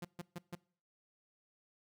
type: tone bursts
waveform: sawtooth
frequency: 174.61 Hz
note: F3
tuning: in tune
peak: -37 dBFS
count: 4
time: 0.02-0.552 s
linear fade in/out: 5 ms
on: 28 ms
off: 140 ms
effects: noise-tail reverb RT60 0.5 s tail -23 dB re dry